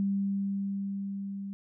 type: tone with level ramp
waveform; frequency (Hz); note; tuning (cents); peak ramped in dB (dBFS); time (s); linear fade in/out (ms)
sine; 197.6; G3; +14; -25 to -35; 0-1.53; 0
effects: none